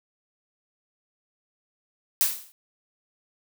blue noise with exponential decay, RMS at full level -18 dBFS, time 2.21-2.52 s, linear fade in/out 0 ms, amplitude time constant 67 ms, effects none

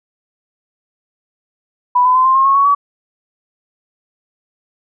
sine tone with pitch steps, 987.8 / 1008 / 1028.6 / 1049.6 / 1071 / 1092.9 / 1115.2 / 1138 Hz, B5 / B5 / C6 / C6 / C6 / C#6 / C#6 / C#6, 0 / +35 / -30 / +5 / +40 / -25 / +10 / +45 cents, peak -8 dBFS, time 1.95-2.75 s, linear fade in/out 10 ms, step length 100 ms, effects none

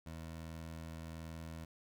20% pulse tone, 81.3 Hz, E2, 23 cents flat, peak -40 dBFS, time 0.06-1.65 s, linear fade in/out 5 ms, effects none

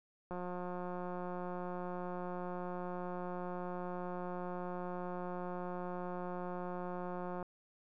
click train, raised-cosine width 1 ms, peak -29 dBFS, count 1275, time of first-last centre 0.31-7.427 s, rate 179 Hz, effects none

